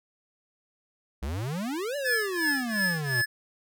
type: exponential two-way sweep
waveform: square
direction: up then down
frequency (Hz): 61.74 to 590 to 116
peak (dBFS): -30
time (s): 1.22-3.22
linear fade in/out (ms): 10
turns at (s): 1.96
type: tone with tremolo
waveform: square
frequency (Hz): 1721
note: A6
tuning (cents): -39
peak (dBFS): -23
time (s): 2.04-3.26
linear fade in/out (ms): 20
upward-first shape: triangle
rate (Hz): 2.8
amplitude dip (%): 100
effects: none